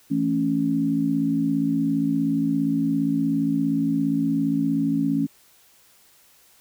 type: chord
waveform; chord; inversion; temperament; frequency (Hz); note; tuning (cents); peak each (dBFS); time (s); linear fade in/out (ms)
sine; A major; second; equal; 164.81 / 220 / 277.2; E3 / A3 / C#4; 0 / 0 / 0; -27 / -26 / -21; 0.1-5.27; 20
effects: white hiss -56 dBFS RMS until 6.6 s